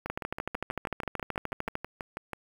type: two click trains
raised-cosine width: 0.5 ms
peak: -16 / -20 dBFS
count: 23 / 15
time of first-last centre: 0.1-1.754 / 0.06-2.333 s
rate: 13.3 / 6.16 Hz
effects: 7-bit